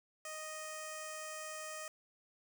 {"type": "tone with notch filter", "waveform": "5% pulse", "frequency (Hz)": 622.3, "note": "D#5", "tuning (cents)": 0, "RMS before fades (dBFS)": -45, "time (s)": [0.25, 1.88], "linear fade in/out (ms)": 2, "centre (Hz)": 3900, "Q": 0.65, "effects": ["12-bit"]}